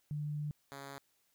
sine / 5% pulse tone pair in turn, 148.7 / 138.85 Hz, D3 / C#3, +22 / +3 cents, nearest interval minor second, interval 119 cents, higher first, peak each -35 / -34 dBFS, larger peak second, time 0.11-0.51 / 0.72-0.98 s, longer first, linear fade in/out 0 ms, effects white hiss -75 dBFS RMS until 1.34 s

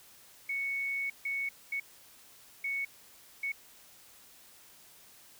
sine tone bursts at uneven times, 2217 Hz, C#7, in tune, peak -31 dBFS, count 5, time 0.49-1.1 / 1.25-1.49 / 1.72-1.8 / 2.64-2.85 / 3.43-3.52 s, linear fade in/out 5 ms, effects white hiss -57 dBFS RMS until 5.39 s

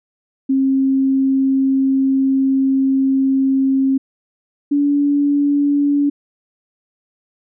sine tone pair in turn, 268.1 / 286.6 Hz, C4 / D4, +42 / -42 cents, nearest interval minor second, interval 116 cents, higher second, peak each -12 dBFS, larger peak neither, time 0.49-3.98 / 4.71-6.1 s, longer first, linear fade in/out 10 ms, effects none

